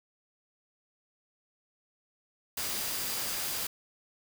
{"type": "tone in noise", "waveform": "sine", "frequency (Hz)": 4801, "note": "D8", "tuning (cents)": 37, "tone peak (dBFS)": -44, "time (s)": [2.57, 3.67], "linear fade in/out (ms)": 5, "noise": "white", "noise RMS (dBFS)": -34, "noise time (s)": [2.57, 3.67], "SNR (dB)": -13, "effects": []}